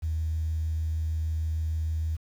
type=tone with vibrato; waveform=sine; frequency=79.6 Hz; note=D#2; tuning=40 cents sharp; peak=-25 dBFS; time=0.02-2.17 s; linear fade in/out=20 ms; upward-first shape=triangle; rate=6.5 Hz; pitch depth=9 cents each way; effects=tanh soft clip ceiling -21 dBFS + 9-bit